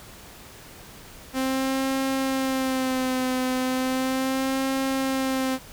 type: tone with vibrato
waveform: sawtooth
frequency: 261.7 Hz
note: C4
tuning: in tune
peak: -19 dBFS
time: 1.33-5.59 s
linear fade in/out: 50 ms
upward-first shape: sine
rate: 0.36 Hz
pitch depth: 38 cents each way
effects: pink hiss -45 dBFS RMS until 5.72 s